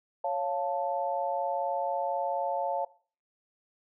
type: chord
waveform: sine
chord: Db augmented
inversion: none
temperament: equal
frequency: 554.4 / 698.5 / 880 Hz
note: Db5 / F5 / A5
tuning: 0 / 0 / 0 cents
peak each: -32 dBFS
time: 0.24-2.85 s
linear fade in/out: 5 ms
effects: noise-tail reverb RT60 0.4 s tail -19 dB re dry